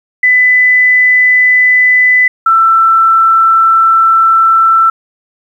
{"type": "tone pair in turn", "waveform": "sine", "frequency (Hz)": [2000, 1334.8], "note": ["B6", "E6"], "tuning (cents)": [21, 21], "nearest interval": "perfect fifth", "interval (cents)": 700, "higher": "first", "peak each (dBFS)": -4, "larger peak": "neither", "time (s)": [[0.23, 2.28], [2.46, 4.9]], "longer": "second", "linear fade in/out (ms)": 5, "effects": ["7-bit"]}